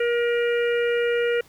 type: harmonic tone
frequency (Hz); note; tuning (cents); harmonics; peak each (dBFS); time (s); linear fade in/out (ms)
474.9; A#4; +32; 1 / 3 / 4 / 5 / 6; -20 / -30 / -32 / -34 / -36; 0-1.41; 5
effects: pink hiss -54 dBFS RMS until 1.48 s